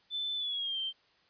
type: tone with pitch glide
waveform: sine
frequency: 3520 to 3136 Hz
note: A7 to G7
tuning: 0 to 0 cents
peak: -32 dBFS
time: 0.1-0.93 s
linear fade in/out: 50 ms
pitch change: -200 cents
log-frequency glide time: 0.36-0.79 s
effects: white hiss -67 dBFS RMS until 1.29 s + resampled to 11025 Hz